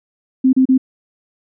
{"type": "tone bursts", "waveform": "sine", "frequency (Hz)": 260.6, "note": "C4", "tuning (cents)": -7, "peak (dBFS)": -8, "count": 3, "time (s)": [0.44, 0.779], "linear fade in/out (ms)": 10, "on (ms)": 91, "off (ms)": 33, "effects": []}